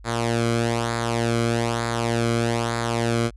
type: tone with flanger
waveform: sawtooth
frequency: 116.54 Hz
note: A#2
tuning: in tune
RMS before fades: -23 dBFS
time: 0.04-3.31 s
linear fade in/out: 50 ms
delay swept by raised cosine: 0.34 to 1.12 ms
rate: 1.1 Hz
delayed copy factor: -0.65
effects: added 50 Hz sine -41 dBFS peak until 3.36 s + resampled to 24000 Hz